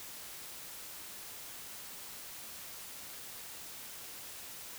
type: silence
effects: white hiss -47 dBFS RMS until 4.78 s